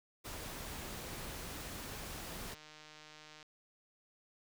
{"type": "noise", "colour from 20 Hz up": "pink", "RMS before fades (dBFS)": -45, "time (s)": [0.24, 2.55], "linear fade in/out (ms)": 20}
{"type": "click train", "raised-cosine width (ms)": 0.2, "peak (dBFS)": -37, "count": 146, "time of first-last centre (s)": [2.48, 3.428], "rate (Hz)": 153}
{"effects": []}